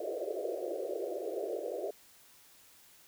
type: band-pass noise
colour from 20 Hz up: pink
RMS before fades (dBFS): -37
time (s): 0-1.91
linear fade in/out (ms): 5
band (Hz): 340 to 670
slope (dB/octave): 96
effects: white hiss -60 dBFS RMS until 3.07 s